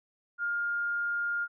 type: tone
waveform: sine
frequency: 1411 Hz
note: F6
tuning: 17 cents sharp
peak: -28 dBFS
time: 0.38-1.48 s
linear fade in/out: 50 ms
effects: none